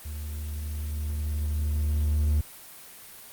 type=tone with level ramp; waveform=triangle; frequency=75 Hz; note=D2; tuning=37 cents sharp; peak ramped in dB=-31 to -18 dBFS; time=0.05-2.41 s; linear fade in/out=5 ms; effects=white hiss -46 dBFS RMS until 3.32 s + Opus 32 kbps